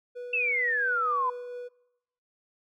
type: tone with tremolo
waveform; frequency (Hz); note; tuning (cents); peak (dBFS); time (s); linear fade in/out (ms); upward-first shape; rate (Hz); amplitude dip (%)
triangle; 490; B4; -14; -33; 0.15-1.69; 20; triangle; 4.4; 25
type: exponential sweep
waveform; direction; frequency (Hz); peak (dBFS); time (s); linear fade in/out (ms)
sine; down; 2701 to 989; -24; 0.33-1.3; 5
effects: noise-tail reverb RT60 1.0 s tail -26 dB re dry